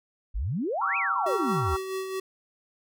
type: exponential two-way sweep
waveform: sine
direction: up then down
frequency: 41.61 to 2637 to 64.1 Hz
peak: -26 dBFS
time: 0.34-1.76 s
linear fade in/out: 20 ms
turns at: 0.97 s
type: chord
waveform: sine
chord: G diminished seventh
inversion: none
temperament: just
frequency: 784 / 940.8 / 1128.9 / 1354.7 Hz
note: G5 / Bb5 / Db6 / Fb6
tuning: 0 / +16 / +31 / +47 cents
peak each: -36 / -37 / -31 / -31 dBFS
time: 0.81-1.77 s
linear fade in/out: 10 ms
type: tone with tremolo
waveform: square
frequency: 380.4 Hz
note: F#4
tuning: 48 cents sharp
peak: -29 dBFS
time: 1.26-2.2 s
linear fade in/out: 5 ms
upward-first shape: sine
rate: 4.6 Hz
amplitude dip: 45%
effects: none